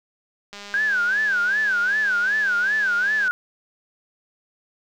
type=click train; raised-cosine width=0.2 ms; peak=-21 dBFS; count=559; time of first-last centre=0.53-3.279 s; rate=203 Hz
type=tone with vibrato; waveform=sine; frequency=1568 Hz; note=G6; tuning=in tune; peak=-18 dBFS; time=0.74-3.31 s; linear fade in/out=0 ms; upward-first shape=sine; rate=2.6 Hz; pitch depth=190 cents each way
effects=9-bit

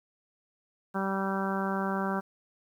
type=harmonic tone; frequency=193.8 Hz; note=G3; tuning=20 cents flat; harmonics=1 / 2 / 3 / 4 / 5 / 6 / 7 / 8; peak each=-31 / -36 / -38 / -37 / -37 / -39 / -38 / -39 dBFS; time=0.94-2.21 s; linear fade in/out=20 ms; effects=10-bit

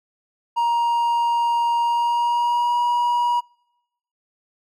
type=tone with pitch glide; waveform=triangle; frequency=941 to 961.3 Hz; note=A#5 to B5; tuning=+16 to -47 cents; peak=-15 dBFS; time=0.56-3.41 s; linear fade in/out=20 ms; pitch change=+37 cents; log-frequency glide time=1.81-2.79 s; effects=noise-tail reverb RT60 0.9 s tail -26 dB re dry + AAC 64 kbps

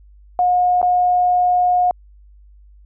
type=tone with dropouts; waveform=sine; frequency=720 Hz; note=F#5; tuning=47 cents flat; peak=-12 dBFS; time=0.39-1.91 s; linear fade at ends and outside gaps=1 ms; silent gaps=0.816-0.828 s; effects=added 50 Hz sine -43 dBFS peak until 2.85 s

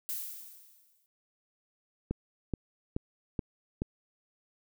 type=noise with exponential decay; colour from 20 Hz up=violet; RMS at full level=-34 dBFS; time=0.09-1.06 s; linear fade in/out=0 ms; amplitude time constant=210 ms
type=click train; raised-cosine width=3 ms; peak=-18 dBFS; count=5; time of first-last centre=2.11-3.819 s; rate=2.34 Hz
effects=none

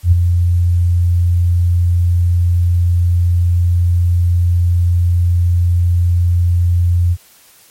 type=tone with ADSR envelope; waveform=sine; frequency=87.31 Hz; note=F2; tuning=in tune; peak=-3 dBFS; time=0.03-7.17 s; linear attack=91 ms; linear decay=13 ms; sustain=-6 dB; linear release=52 ms; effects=white hiss -46 dBFS RMS until 7.7 s + MP3 64 kbps

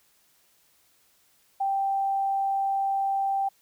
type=tone; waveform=sine; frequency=784 Hz; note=G5; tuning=in tune; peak=-23 dBFS; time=1.6-3.49 s; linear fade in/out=10 ms; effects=white hiss -64 dBFS RMS until 3.61 s

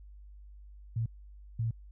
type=tone bursts at uneven times; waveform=sine; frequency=113.9 Hz; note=A#2; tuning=40 cents flat; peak=-28 dBFS; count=2; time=0.96-1.06 / 1.59-1.71 s; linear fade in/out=5 ms; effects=added 50 Hz sine -48 dBFS peak until 1.91 s

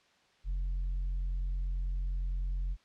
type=tone with tanh clipping; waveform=sine; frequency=44.49 Hz; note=F1; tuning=33 cents sharp; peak=-31 dBFS; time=0.44-2.77 s; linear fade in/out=50 ms; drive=2 dB; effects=white hiss -66 dBFS RMS until 2.84 s + low-pass 4000 Hz 12 dB/octave

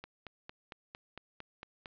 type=click train; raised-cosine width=0.3 ms; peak=-28 dBFS; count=9; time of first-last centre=0.04-1.858 s; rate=4.4 Hz; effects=resampled to 11025 Hz + 10-bit

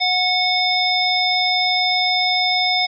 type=harmonic tone with a mistuned harmonic; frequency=732 Hz; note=F#5; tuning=19 cents flat; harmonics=1 / 3 / 5 / 7; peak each=-21 / -21 / -21 / -21 dBFS; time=0-2.87 s; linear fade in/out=20 ms; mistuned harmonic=5; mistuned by=-27 cents; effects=none

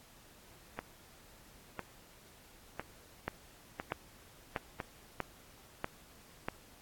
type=two click trains; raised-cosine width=0.5 ms; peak=-22 / -18 dBFS; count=5 / 6; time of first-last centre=0.79-4.802 / 3.28-6.485 s; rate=0.997 / 1.56 Hz; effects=pink hiss -59 dBFS RMS until 6.81 s + AAC 64 kbps

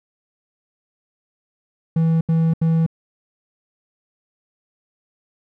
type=tone bursts; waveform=triangle; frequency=163.1 Hz; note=E3; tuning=18 cents flat; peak=-12 dBFS; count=3; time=1.96-2.864 s; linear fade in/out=5 ms; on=250 ms; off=77 ms; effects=none

